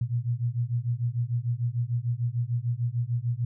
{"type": "beating tone pair", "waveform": "sine", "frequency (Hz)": [116.54, 123.24], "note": ["A#2", "B2"], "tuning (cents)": [0, -3], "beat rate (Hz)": 6.7, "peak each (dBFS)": -28, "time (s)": [0.01, 3.45], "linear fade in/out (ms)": 5, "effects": []}